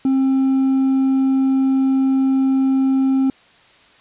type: tone with hard clipping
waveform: sine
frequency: 266.5 Hz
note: C4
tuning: 32 cents sharp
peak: -14 dBFS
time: 0.05-3.3 s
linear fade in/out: 2 ms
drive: 2 dB
effects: white hiss -50 dBFS RMS until 4 s + resampled to 8000 Hz